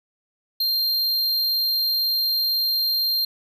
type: tone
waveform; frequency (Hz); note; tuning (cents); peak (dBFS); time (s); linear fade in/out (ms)
square; 4186; C8; 0; -20; 0.6-3.25; 5
effects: none